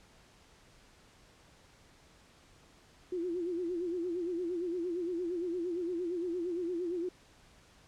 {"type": "tone with vibrato", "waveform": "sine", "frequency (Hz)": 349.2, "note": "F4", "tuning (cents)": 0, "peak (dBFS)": -32, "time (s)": [3.12, 7.09], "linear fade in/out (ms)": 5, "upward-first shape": "sine", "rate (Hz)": 8.7, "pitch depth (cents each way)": 93, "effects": ["pink hiss -61 dBFS RMS until 7.87 s", "low-pass 8000 Hz 12 dB/octave"]}